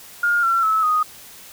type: tone with pitch steps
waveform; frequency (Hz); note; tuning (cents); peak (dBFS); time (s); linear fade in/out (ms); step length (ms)
sine; 1417 / 1356.9 / 1299.4 / 1244.3; F6 / E6 / E6 / D#6; +25 / +50 / -25 / 0; -15; 0.23-1.03; 5; 200
effects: white hiss -42 dBFS RMS until 1.52 s